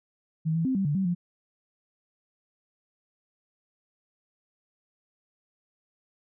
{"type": "tone with pitch steps", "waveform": "sine", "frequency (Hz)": [159.1, 164.4, 261.5, 194.4, 146.3, 191.8, 175.3], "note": ["D#3", "E3", "C4", "G3", "D3", "G3", "F3"], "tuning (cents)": [39, -4, -1, -14, -6, -37, 7], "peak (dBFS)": -23, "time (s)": [0.45, 1.15], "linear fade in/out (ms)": 20, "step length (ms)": 100, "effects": []}